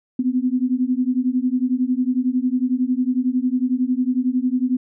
sine beating tone pair, 247.7 / 258.7 Hz, B3 / C4, +5 / -19 cents, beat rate 11 Hz, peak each -20 dBFS, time 0.19-4.77 s, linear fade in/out 5 ms, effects none

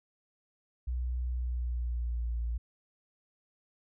sine tone with pitch glide, 61.8 to 58 Hz, B1 to A#1, +2 to -8 cents, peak -29 dBFS, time 0.87-2.58 s, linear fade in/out 10 ms, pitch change -110 cents, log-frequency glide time 1.31-2.41 s, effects tanh soft clip ceiling -26 dBFS

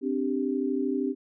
sine chord, C suspended second, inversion none, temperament just, 261.6 / 294.3 / 392.4 Hz, C4 / D4 / G4, 0 / +4 / +2 cents, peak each -28 / -30 / -30 dBFS, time 0.01-1.15 s, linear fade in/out 50 ms, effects none

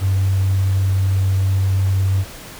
triangle tone, 95.9 Hz, G2, 37 cents flat, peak -10 dBFS, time 0-2.25 s, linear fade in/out 50 ms, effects tanh soft clip ceiling -11 dBFS + pink hiss -36 dBFS RMS until 2.59 s

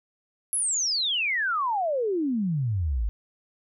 sine exponential sweep, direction down, 11290 to 49 Hz, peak -23 dBFS, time 0.53-3.09 s, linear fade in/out 0 ms, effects none

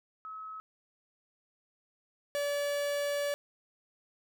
sine / 45% pulse tone pair in turn, 1286 / 575 Hz, E6 / D5, -43 / -37 cents, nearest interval octave + major second, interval 1394 cents, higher first, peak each -40 / -30 dBFS, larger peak second, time 0.25-0.6 / 2.35-3.34 s, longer second, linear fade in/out 0 ms, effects none

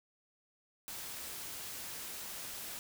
white noise, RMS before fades -44 dBFS, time 0.88-2.79 s, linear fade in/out 0 ms, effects none

